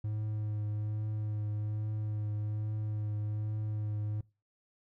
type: tone with vibrato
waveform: triangle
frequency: 106.3 Hz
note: G#2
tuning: 41 cents sharp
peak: -30 dBFS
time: 0.04-4.21 s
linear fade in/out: 5 ms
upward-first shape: triangle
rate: 1.2 Hz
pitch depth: 20 cents each way
effects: noise-tail reverb RT60 0.3 s tail -23 dB re dry